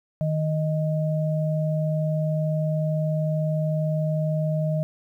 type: tone pair together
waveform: sine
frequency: 155.57 / 622.3 Hz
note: D#3 / D#5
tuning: 0 / 0 cents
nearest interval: 2 octaves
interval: 2400 cents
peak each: -22 / -28 dBFS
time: 0.21-4.83 s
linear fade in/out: 0 ms
effects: 10-bit